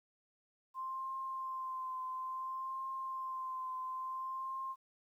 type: tone with vibrato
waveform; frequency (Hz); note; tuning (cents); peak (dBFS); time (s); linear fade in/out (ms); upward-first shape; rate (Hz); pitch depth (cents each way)
sine; 1046.5; C6; 0; -38; 0.74-4.76; 50; triangle; 0.58; 25
effects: 12-bit